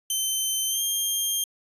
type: tone with pitch glide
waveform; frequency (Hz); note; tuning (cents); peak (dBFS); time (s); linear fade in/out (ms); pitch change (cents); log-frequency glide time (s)
10% pulse; 3089 to 3198; G7 to G7; -26 to +34; -16; 0.1-1.44; 2; +60; 0.67-0.82
effects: resampled to 32000 Hz